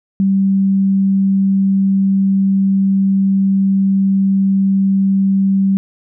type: tone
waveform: sine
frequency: 194.3 Hz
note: G3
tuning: 15 cents flat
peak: -10 dBFS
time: 0.2-5.77 s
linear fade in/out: 0 ms
effects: none